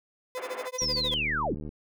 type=tone with tremolo; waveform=35% pulse; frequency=507 Hz; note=B4; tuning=45 cents sharp; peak=-29 dBFS; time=0.35-1.14 s; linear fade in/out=0 ms; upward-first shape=sine; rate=13 Hz; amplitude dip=100%
type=band-pass noise; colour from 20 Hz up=pink; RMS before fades=-40 dBFS; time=0.37-0.68 s; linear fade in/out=5 ms; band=370 to 2200 Hz; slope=24 dB/octave
type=linear sweep; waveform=sine; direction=down; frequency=5920 to 72.5 Hz; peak=-26 dBFS; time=0.78-1.55 s; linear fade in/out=10 ms
type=click train; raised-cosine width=3 ms; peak=-26 dBFS; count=67; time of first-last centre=0.82-1.691 s; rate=75.8 Hz
effects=none